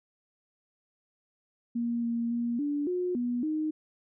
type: tone with pitch steps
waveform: sine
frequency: 235.8 / 233.6 / 236.8 / 290.2 / 360.3 / 243 / 309.5 Hz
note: A#3 / A#3 / A#3 / D4 / F#4 / B3 / D#4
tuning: +20 / +4 / +27 / -21 / -46 / -28 / -9 cents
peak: -27 dBFS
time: 1.75-3.71 s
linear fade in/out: 10 ms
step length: 280 ms
effects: none